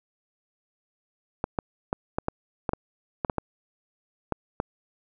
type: clicks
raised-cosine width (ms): 1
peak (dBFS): -11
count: 12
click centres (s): 1.441 / 1.588 / 1.929 / 2.185 / 2.284 / 2.692 / 2.734 / 3.248 / 3.298 / 3.383 / 4.323 / 4.601
effects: none